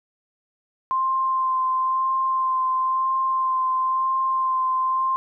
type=tone with vibrato; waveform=sine; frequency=1046.5 Hz; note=C6; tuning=in tune; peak=-19 dBFS; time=0.91-5.16 s; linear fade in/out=0 ms; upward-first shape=sine; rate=0.99 Hz; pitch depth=13 cents each way; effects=none